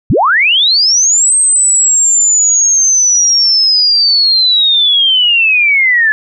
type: linear two-way sweep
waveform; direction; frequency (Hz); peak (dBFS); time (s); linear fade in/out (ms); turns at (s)
sine; up then down; 61.74 to 8372 to 1703; -6; 0.1-6.12; 0; 1.35
effects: none